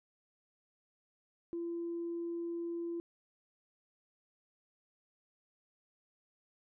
sine tone, 339.8 Hz, F4, 47 cents flat, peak -35 dBFS, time 1.53-3 s, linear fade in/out 0 ms, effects tanh soft clip ceiling -31 dBFS

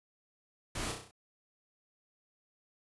pink noise with echo, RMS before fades -38 dBFS, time 0.75-0.92 s, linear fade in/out 5 ms, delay 32 ms, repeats 6, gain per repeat -4 dB, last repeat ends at 1.112 s, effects resampled to 24000 Hz

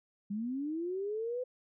sine linear sweep, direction up, 196 to 510 Hz, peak -33 dBFS, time 0.3-1.44 s, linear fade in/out 10 ms, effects none

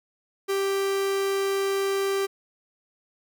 45% pulse tone, 392 Hz, G4, in tune, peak -23 dBFS, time 0.48-2.27 s, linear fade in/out 20 ms, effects none

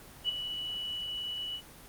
sine tone with ADSR envelope, 2951 Hz, F#7, 5 cents flat, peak -24 dBFS, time 0.24-1.62 s, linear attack 50 ms, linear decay 8 ms, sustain -10 dB, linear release 75 ms, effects pink hiss -51 dBFS RMS until 1.88 s + Opus 24 kbps

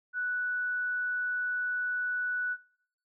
sine tone, 1480 Hz, F#6, in tune, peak -29 dBFS, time 0.13-2.57 s, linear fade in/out 50 ms, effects noise-tail reverb RT60 0.7 s tail -23 dB re dry

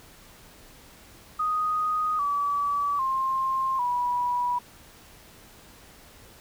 sine tone with pitch steps, 1244.5 / 1147.8 / 1058.7 / 976.4 Hz, D#6 / D6 / C6 / B5, 0 / -40 / +20 / -20 cents, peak -23 dBFS, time 1.39-4.59 s, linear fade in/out 10 ms, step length 800 ms, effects pink hiss -51 dBFS RMS until 6.4 s

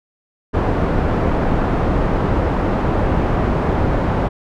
pink low-pass noise, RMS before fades -17 dBFS, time 0.53-4.29 s, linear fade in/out 20 ms, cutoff 1000 Hz, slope 12 dB/octave, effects none

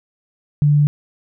sine tone, 146.83 Hz, D3, in tune, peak -10 dBFS, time 0.62-0.87 s, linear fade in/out 0 ms, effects none

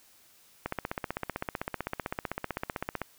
click train, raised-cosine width 0.5 ms, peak -16 dBFS, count 38, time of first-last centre 0.66-3.017 s, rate 15.7 Hz, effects white hiss -60 dBFS RMS until 3.18 s

